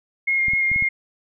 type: tone with vibrato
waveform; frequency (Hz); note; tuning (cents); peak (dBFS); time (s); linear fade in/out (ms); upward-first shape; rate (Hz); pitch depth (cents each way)
sine; 2140; C7; +38; -17; 0.27-0.89; 10; square; 4.4; 12
type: clicks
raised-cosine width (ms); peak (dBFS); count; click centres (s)
5; -21; 5; 0.483 / 0.535 / 0.716 / 0.761 / 0.824
effects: none